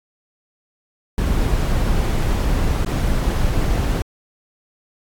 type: noise with dropouts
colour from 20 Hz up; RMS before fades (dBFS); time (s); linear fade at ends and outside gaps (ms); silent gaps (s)
brown; -18; 1.18-4.02; 1; 2.848-2.863
effects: AAC 64 kbps